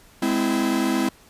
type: chord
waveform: 45% pulse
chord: Ab augmented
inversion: none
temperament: equal with one note detuned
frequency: 207.7 / 257.4 / 329.6 Hz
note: Ab3 / C4 / E4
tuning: 0 / -28 / 0 cents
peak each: -26 / -23 / -24 dBFS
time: 0.22-1.09 s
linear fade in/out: 5 ms
effects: pink hiss -52 dBFS RMS until 1.29 s + resampled to 32000 Hz